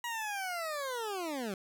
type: linear sweep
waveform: 20% pulse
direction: down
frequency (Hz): 964 to 183.4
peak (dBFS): -30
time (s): 0.04-1.54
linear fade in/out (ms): 2
effects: none